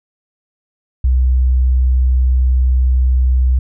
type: tone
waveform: sine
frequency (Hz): 63.5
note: B1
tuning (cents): +49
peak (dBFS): -9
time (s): 1.04-3.59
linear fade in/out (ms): 5
effects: none